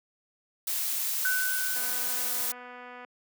blue noise, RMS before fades -30 dBFS, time 0.67-2.52 s, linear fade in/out 5 ms
sine tone with exponential decay, 1505 Hz, F#6, 29 cents sharp, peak -24 dBFS, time 1.25-2.91 s, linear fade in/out 1 ms, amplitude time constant 360 ms
click train, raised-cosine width 0.5 ms, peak -30 dBFS, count 319, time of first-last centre 1.76-3.047 s, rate 247 Hz
effects high-pass 300 Hz 12 dB/octave

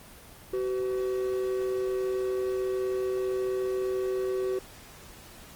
triangle tone pair together, 379 / 506.2 Hz, F#4 / B4, +42 / +43 cents, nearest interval perfect fourth, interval 501 cents, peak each -25 / -34 dBFS, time 0.53-4.59 s, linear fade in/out 5 ms, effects pink hiss -49 dBFS RMS until 5.55 s + Opus 24 kbps

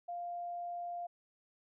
sine tone, 698.5 Hz, F5, in tune, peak -38 dBFS, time 0.08-1.07 s, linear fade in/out 10 ms, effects none

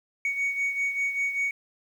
sine beating tone pair, 2234 / 2239.1 Hz, C#7 / C#7, +13 / +17 cents, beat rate 5.1 Hz, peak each -24 / -30 dBFS, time 0.25-1.51 s, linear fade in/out 2 ms, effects tanh soft clip ceiling -22 dBFS + 9-bit

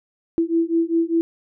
sine beating tone pair, 329.6 / 334.6 Hz, E4 / E4, 0 / +26 cents, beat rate 5 Hz, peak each -20 dBFS, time 0.38-1.21 s, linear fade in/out 0 ms, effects none

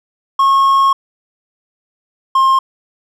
triangle tone pair in turn, 1089 / 1064.1 Hz, C#6 / C6, -31 / +29 cents, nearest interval unison, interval 40 cents, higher first, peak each -6 dBFS, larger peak neither, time 0.39-0.93 / 2.35-2.59 s, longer first, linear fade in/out 5 ms, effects none

